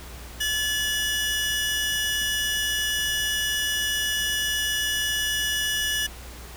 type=tone pair together; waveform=sawtooth; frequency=1722.5 / 2923 Hz; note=A6 / F#7; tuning=-37 / -22 cents; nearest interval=major sixth; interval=915 cents; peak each=-23 dBFS; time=0.4-6.07 s; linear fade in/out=10 ms; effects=added 60 Hz sine -40 dBFS peak until 6.56 s + pink hiss -43 dBFS RMS until 6.56 s